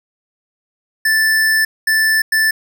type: tone bursts at uneven times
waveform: square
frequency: 1760 Hz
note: A6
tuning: in tune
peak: -12 dBFS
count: 3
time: 1.05-1.65 / 1.87-2.22 / 2.32-2.51 s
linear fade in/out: 5 ms
effects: none